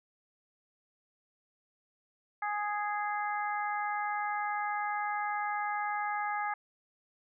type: harmonic tone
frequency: 415.3 Hz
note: G#4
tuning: in tune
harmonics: 2 / 3 / 4 / 5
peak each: -33 / -37 / -39 / -41 dBFS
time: 2.42-6.54 s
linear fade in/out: 5 ms
effects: none